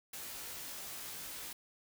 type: noise with comb filter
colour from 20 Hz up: white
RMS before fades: -45 dBFS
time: 0.13-1.53 s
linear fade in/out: 5 ms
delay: 17 ms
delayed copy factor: -0.9
effects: none